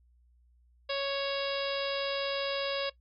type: harmonic tone with a mistuned harmonic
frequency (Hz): 554.4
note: C#5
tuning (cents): 0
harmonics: 1 / 2 / 3 / 4 / 5 / 6 / 7 / 8 / 9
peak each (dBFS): -32 / -40 / -41 / -43 / -39 / -41 / -40 / -46 / -41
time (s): 0.89-2.9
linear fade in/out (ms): 10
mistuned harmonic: 9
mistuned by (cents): -19
effects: noise-tail reverb RT60 0.1 s tail -18 dB re dry + added 60 Hz sine -61 dBFS peak until 3 s